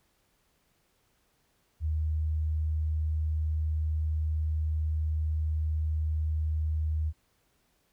sine tone, 77.78 Hz, D#2, in tune, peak -26 dBFS, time 1.8-7.13 s, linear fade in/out 50 ms, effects pink hiss -71 dBFS RMS until 7.92 s

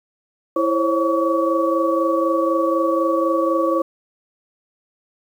sine tone cluster, 331 / 532 / 556 / 1134 Hz, E4 / C5 / C#5 / C#6, +7 / +29 / +5 / +39 cents, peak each -20 / -20 / -25 / -22 dBFS, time 0.56-3.82 s, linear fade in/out 5 ms, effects 8-bit

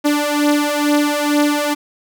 sawtooth beating tone pair, 292.5 / 294.7 Hz, D4 / D4, -7 / +6 cents, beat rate 2.2 Hz, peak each -14 / -12 dBFS, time 0.04-1.75 s, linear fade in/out 20 ms, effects none

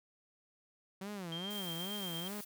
sawtooth tone with vibrato, 185 Hz, F#3, in tune, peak -37 dBFS, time 1.01-2.41 s, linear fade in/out 5 ms, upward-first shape sine, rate 2.4 Hz, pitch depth 210 cents each way
sine tone with tremolo, 3182 Hz, G7, 25 cents sharp, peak -40 dBFS, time 1.32-2.28 s, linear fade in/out 2 ms, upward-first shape square, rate 8.5 Hz, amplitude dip 30%
blue noise, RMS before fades -48 dBFS, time 1.5-2.45 s, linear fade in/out 10 ms
effects none

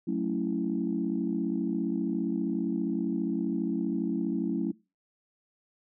sine chord, F# minor seventh, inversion none, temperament equal, 185 / 220 / 277.2 / 329.6 Hz, F#3 / A3 / C#4 / E4, 0 / 0 / 0 / 0 cents, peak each -32 dBFS, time 0.07-4.72 s, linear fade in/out 10 ms, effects noise-tail reverb RT60 0.3 s tail -24 dB re dry + tanh soft clip ceiling -17 dBFS

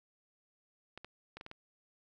clicks, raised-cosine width 0.3 ms, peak -30 dBFS, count 6, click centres 0.976 / 1.046 / 1.37 / 1.411 / 1.464 / 1.514 s, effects none

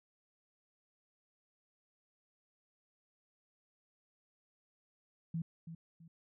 sine tone with echo, 164.81 Hz, E3, in tune, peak -34 dBFS, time 5.34-5.42 s, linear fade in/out 5 ms, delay 330 ms, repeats 2, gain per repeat -10 dB, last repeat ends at 6.08 s, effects none

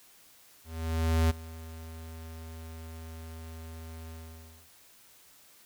square tone with ADSR envelope, 81.1 Hz, E2, 28 cents flat, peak -22 dBFS, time 0.64-4.7 s, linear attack 660 ms, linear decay 18 ms, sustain -20 dB, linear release 590 ms, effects white hiss -58 dBFS RMS until 5.65 s

